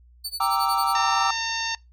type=tone with tremolo; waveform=sawtooth; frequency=4499 Hz; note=C#8; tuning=25 cents sharp; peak=-24 dBFS; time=0.24-0.94 s; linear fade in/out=10 ms; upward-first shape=sine; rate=11 Hz; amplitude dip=95%
type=chord; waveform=triangle; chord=E half-diminished seventh; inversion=first; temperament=equal; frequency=784 / 932.3 / 1174.7 / 1318.5 Hz; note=G5 / Bb5 / D6 / E6; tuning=0 / 0 / 0 / 0 cents; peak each=-24 dBFS; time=0.4-1.31 s; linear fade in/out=5 ms
type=harmonic tone; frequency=909 Hz; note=A#5; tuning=44 cents flat; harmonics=1 / 2 / 3 / 4 / 5 / 6 / 7; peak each=-31 / -31 / -32 / -34 / -33 / -35 / -35 dBFS; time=0.95-1.75 s; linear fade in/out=2 ms
effects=noise-tail reverb RT60 0.2 s tail -23 dB re dry + added 60 Hz sine -50 dBFS peak until 1.92 s